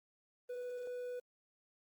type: tone with quantisation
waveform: triangle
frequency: 493.9 Hz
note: B4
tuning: in tune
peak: -38 dBFS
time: 0.49-1.2 s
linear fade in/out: 10 ms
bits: 11
effects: Opus 32 kbps